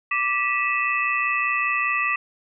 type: tone cluster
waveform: sine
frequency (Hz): 1172 / 1956 / 2514 / 2639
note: D6 / B6 / D#7 / E7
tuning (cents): -4 / -17 / +17 / +1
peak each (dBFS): -25 / -25 / -29 / -25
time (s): 0.11-2.16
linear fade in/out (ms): 5
effects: none